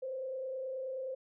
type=tone with frequency modulation; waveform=sine; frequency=523.3 Hz; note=C5; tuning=in tune; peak=-36 dBFS; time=0.02-1.15 s; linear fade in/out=10 ms; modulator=29.5 Hz; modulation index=0.5; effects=none